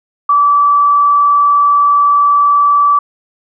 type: tone with frequency modulation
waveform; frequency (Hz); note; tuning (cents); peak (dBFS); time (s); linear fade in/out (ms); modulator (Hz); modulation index
sine; 1156; D6; -28; -6; 0.29-2.99; 5; 40.7; 0.2
effects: none